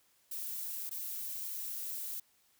violet noise with dropouts, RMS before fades -40 dBFS, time 0.31-2.2 s, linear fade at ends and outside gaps 5 ms, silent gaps 0.895-0.911 s, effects white hiss -70 dBFS RMS until 2.59 s

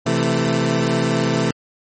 20% pulse chord, A minor, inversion first, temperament equal with one note detuned, 130.81 / 166.15 / 220 Hz, C3 / E3 / A3, 0 / +14 / 0 cents, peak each -16 dBFS, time 0.06-1.51 s, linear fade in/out 5 ms, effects MP3 32 kbps

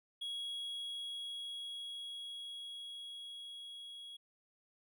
triangle tone with level ramp, 3322 Hz, G#7, in tune, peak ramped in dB -37 to -46 dBFS, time 0.21-4.17 s, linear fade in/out 10 ms, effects none

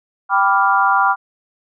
sine chord, G dominant seventh, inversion none, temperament equal, 784 / 987.8 / 1174.7 / 1396.9 Hz, G5 / B5 / D6 / F6, 0 / 0 / 0 / 0 cents, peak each -17 dBFS, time 0.29-1.16 s, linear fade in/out 50 ms, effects none

